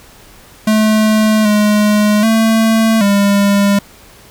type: tone with pitch steps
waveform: square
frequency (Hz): 216.2 / 209.7 / 223.3 / 200.9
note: A3 / G#3 / A3 / G3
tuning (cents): -30 / +17 / +26 / +43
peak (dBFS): -9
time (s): 0.67-3.79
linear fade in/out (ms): 5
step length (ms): 780
effects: pink hiss -41 dBFS RMS until 4.3 s